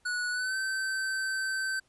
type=tone with pitch glide; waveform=square; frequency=1469 to 1544.7 Hz; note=F#6 to G6; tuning=-13 to -26 cents; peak=-30 dBFS; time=0.05-1.8 s; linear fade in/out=10 ms; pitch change=+87 cents; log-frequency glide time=0.31-0.56 s; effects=pink hiss -69 dBFS RMS until 1.88 s + resampled to 24000 Hz